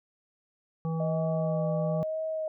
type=harmonic tone; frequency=162.6 Hz; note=E3; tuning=23 cents flat; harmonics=1 / 3 / 5 / 7; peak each=-28 / -38 / -42 / -45 dBFS; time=0.85-2.03 s; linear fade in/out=0 ms
type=tone with vibrato; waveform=sine; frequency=622.3 Hz; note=D#5; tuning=in tune; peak=-29 dBFS; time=1-2.48 s; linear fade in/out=2 ms; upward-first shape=sine; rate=1 Hz; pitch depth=38 cents each way
effects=none